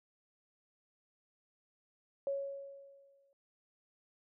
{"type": "tone with exponential decay", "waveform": "sine", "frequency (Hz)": 554.4, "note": "C#5", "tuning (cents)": 0, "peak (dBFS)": -31, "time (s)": [2.27, 3.33], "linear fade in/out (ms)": 1, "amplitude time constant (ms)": 230, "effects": []}